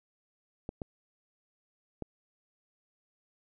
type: clicks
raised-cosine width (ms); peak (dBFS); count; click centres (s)
2; -23; 3; 0.691 / 0.818 / 2.023
effects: none